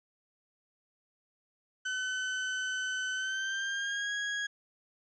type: tone with pitch glide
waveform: 35% pulse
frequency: 1516 to 1653.2 Hz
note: F#6 to G#6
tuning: +42 to -8 cents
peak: -30 dBFS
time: 1.85-4.47 s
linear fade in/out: 10 ms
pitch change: +150 cents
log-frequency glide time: 3.13-4.13 s
effects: resampled to 16000 Hz + 12-bit